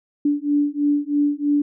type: beating tone pair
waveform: sine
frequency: 289.1 / 292.2 Hz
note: D4 / D4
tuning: -27 / -9 cents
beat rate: 3.1 Hz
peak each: -20 dBFS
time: 0.25-1.62 s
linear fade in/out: 5 ms
effects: none